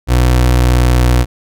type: tone with pitch glide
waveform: 30% pulse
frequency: 61.74 to 61.31 Hz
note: B1 to B1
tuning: 0 to -12 cents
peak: -5 dBFS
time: 0.07-1.26 s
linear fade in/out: 50 ms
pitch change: -12 cents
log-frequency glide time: 0.45-0.91 s
effects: none